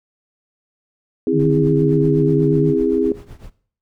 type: chord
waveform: sine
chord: C augmented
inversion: none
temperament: just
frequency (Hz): 261.6 / 327 / 408.8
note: C4 / E4 / G#4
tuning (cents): 0 / -14 / -27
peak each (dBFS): -19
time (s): 1.27-3.12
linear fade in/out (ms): 2
type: tone with vibrato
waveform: sine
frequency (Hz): 149.8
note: D3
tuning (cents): +35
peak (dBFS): -16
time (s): 1.32-2.75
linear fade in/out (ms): 50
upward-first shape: square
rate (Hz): 8.4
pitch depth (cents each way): 49
type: noise with tremolo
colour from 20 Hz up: brown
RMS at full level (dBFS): -34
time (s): 1.39-3.5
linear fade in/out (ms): 5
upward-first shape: triangle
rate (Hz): 7.9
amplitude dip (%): 90
effects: noise-tail reverb RT60 0.5 s tail -17 dB re dry